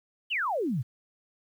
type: exponential sweep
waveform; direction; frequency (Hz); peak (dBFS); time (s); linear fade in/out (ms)
sine; down; 3190 to 108; -26; 0.3-0.83; 20
effects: 10-bit